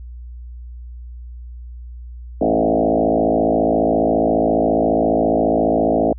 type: tone with frequency modulation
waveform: sine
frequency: 463.3 Hz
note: A#4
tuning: 11 cents flat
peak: -13 dBFS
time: 2.41-6.13 s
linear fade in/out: 5 ms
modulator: 54.6 Hz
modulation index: 4.6
effects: added 60 Hz sine -31 dBFS peak until 6.18 s